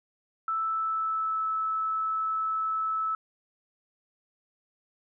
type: tone with pitch glide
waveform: sine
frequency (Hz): 1318.5 to 1305.6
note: E6 to E6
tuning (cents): 0 to -17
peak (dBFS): -26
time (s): 0.48-3.15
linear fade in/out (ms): 2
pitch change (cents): -17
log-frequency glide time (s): 0.62-1.46
effects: none